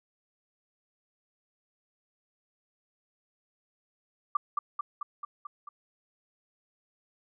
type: tone with echo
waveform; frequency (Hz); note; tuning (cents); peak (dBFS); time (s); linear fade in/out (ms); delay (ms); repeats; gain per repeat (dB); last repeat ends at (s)
sine; 1174.7; D6; 0; -22; 4.35-4.37; 5; 220; 6; -3; 5.69
effects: none